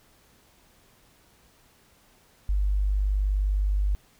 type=tone; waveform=sine; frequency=49.69 Hz; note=G1; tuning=24 cents sharp; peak=-21 dBFS; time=2.49-3.95 s; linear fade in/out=0 ms; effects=pink hiss -60 dBFS RMS until 4.19 s